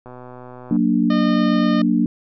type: click train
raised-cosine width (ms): 1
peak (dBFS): -24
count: 89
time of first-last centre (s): 0.06-0.764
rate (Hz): 125
type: chord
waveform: sine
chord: Gb augmented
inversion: none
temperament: equal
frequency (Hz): 185 / 233.1 / 293.7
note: Gb3 / Bb3 / D4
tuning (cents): 0 / 0 / 0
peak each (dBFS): -20 / -17 / -19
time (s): 0.71-2.06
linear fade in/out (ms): 2
type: harmonic tone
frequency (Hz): 610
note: D#5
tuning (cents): -34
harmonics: 1 / 2 / 3 / 4 / 5 / 6 / 7 / 8 / 9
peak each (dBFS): -26 / -27 / -32 / -41 / -36 / -39 / -40 / -45 / -48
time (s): 1.1-1.82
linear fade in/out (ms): 5
effects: none